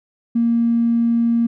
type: tone with tanh clipping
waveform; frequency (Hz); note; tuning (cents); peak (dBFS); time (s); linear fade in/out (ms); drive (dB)
triangle; 233.1; A#3; 0; -13; 0.35-1.47; 10; 2
effects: none